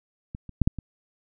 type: clicks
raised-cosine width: 5 ms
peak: -22 / -27 / -6 / -6 / -21 dBFS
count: 5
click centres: 0.349 / 0.493 / 0.617 / 0.675 / 0.787 s
effects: none